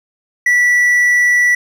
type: tone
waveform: triangle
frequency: 1956 Hz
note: B6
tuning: 17 cents flat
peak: -7 dBFS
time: 0.46-1.55 s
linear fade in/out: 5 ms
effects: none